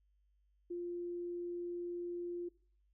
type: tone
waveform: sine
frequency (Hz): 349.2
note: F4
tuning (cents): 0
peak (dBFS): -38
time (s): 0.7-2.49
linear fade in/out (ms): 10
effects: noise-tail reverb RT60 0.5 s tail -22 dB re dry + added 50 Hz sine -70 dBFS peak until 2.93 s